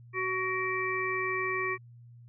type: harmonic tone with a mistuned harmonic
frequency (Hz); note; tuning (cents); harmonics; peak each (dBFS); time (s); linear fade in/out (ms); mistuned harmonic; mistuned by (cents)
374.5; F#4; +21; 1 / 3 / 5 / 6; -34 / -34 / -34 / -34; 0.13-1.78; 50; 6; +61
effects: added 119 Hz sine -49 dBFS peak until 2.28 s